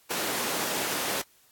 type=high-pass noise; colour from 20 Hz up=pink; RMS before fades=-30 dBFS; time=0.1-1.22 s; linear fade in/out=10 ms; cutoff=290 Hz; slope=12 dB/octave; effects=white hiss -61 dBFS RMS until 1.51 s + AAC 64 kbps